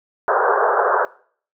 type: band-pass noise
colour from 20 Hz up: pink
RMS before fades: -17 dBFS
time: 0.28-1.05 s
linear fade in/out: 0 ms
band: 400 to 1600 Hz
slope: 96 dB/octave
effects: noise-tail reverb RT60 0.5 s tail -21 dB re dry